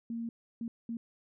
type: tone bursts at uneven times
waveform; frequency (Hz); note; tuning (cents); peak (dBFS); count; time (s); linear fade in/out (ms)
sine; 231.3; A#3; -13; -34; 3; 0.1-0.29 / 0.61-0.68 / 0.89-0.97; 2
effects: none